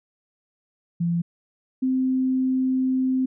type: tone pair in turn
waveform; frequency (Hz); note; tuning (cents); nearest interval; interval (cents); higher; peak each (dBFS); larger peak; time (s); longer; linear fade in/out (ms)
sine; 170.6 / 259.6; F3 / C4; -40 / -13; perfect fifth; 727; second; -20 / -19; second; 1-1.22 / 1.82-3.26; second; 10
effects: none